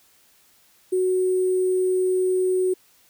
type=tone with sample-and-hold; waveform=sine; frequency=370 Hz; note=F#4; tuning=in tune; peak=-18 dBFS; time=0.92-2.74 s; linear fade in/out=10 ms; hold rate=8820 Hz; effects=white hiss -58 dBFS RMS until 3.09 s